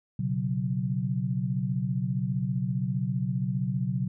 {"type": "chord", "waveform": "sine", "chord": "B suspended second", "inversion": "none", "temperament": "equal", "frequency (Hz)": [123.47, 138.59, 185], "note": ["B2", "C#3", "F#3"], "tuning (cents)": [0, 0, 0], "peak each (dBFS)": -30, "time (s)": [0.19, 4.08], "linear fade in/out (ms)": 5, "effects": []}